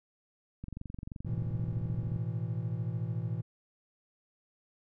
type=click train; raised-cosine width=5 ms; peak=-28 dBFS; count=36; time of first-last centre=0.64-2.162 s; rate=23 Hz
type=chord; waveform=triangle; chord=A suspended second; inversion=none; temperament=equal; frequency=110 / 123.47 / 164.81 Hz; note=A2 / B2 / E3; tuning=0 / 0 / 0 cents; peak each=-33 / -34 / -36 dBFS; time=1.25-3.42 s; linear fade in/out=20 ms
effects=none